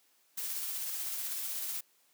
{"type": "noise with tremolo", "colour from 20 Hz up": "blue", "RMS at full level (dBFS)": -36, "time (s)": [0.37, 1.81], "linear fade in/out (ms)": 10, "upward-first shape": "sine", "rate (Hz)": 16, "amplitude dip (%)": 25, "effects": ["white hiss -69 dBFS RMS until 2.13 s", "high-pass 200 Hz 12 dB/octave"]}